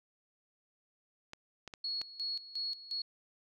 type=clicks; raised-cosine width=0.2 ms; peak=-27 dBFS; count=4; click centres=1.334 / 1.677 / 1.738 / 2.015 s
type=tone with tremolo; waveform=sine; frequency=4342 Hz; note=C#8; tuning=37 cents flat; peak=-34 dBFS; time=1.84-3.02 s; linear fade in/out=5 ms; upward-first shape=square; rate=2.8 Hz; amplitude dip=80%
effects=none